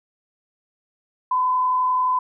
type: tone with frequency modulation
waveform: sine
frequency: 1012 Hz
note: B5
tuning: 42 cents sharp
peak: -17 dBFS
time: 1.31-2.19 s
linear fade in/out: 5 ms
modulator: 31.5 Hz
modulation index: 0.38
effects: none